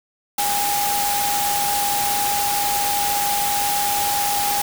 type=tone in noise; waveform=sine; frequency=816 Hz; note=G#5; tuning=31 cents flat; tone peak=-21 dBFS; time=0.38-4.62 s; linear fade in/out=5 ms; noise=white; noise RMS=-23 dBFS; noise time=0.38-4.62 s; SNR=-1 dB; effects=none

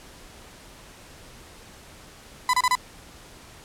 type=tone bursts; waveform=35% pulse; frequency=1002 Hz; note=B5; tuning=25 cents sharp; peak=-16 dBFS; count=4; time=2.49-2.753 s; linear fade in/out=2 ms; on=44 ms; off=29 ms; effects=pink hiss -47 dBFS RMS until 3.64 s + low-pass 11000 Hz 12 dB/octave

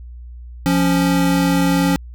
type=tone pair together; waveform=square; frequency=174.63 / 277.2 Hz; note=F3 / C#4; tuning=0 / 0 cents; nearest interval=minor sixth; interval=800 cents; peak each=-17 dBFS; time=0.66-1.96 s; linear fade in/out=0 ms; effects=added 60 Hz sine -32 dBFS peak until 2.14 s

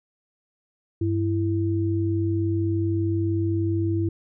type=tone pair together; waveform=sine; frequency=98.75 / 331.8 Hz; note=G2 / E4; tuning=+13 / +11 cents; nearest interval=octave + major sixth; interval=2098 cents; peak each=-23 / -24 dBFS; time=1.01-4.09 s; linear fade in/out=5 ms; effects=none

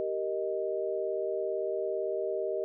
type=chord; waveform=sine; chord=Eb major; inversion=first; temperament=just; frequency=388.9 / 466.7 / 622.3 Hz; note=G4 / Bb4 / Eb5; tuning=-14 / +2 / 0 cents; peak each=-33 / -35 / -33 dBFS; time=0-2.64 s; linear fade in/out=0 ms; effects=none

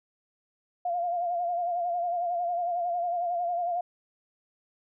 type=tone with vibrato; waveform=sine; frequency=698.5 Hz; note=F5; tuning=in tune; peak=-26 dBFS; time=0.85-3.81 s; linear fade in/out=5 ms; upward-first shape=sine; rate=11 Hz; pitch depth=50 cents each way; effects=none

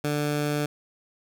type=tone; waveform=15% pulse; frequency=147.6 Hz; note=D3; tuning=9 cents sharp; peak=-18 dBFS; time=0.04-0.66 s; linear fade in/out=5 ms; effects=none

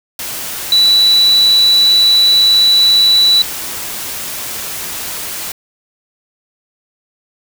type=tone in noise; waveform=sine; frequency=3951 Hz; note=B7; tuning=in tune; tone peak=-6 dBFS; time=0.72-3.42 s; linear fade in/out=2 ms; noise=white; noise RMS=-23 dBFS; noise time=0.19-5.52 s; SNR=+14 dB; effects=none

